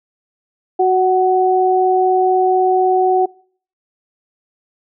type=tone pair together; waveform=sine; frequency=370.6 / 746 Hz; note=F#4 / F#5; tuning=+3 / +14 cents; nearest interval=octave; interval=1211 cents; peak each=-13 dBFS; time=0.79-3.26 s; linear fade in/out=10 ms; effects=noise-tail reverb RT60 0.5 s tail -24 dB re dry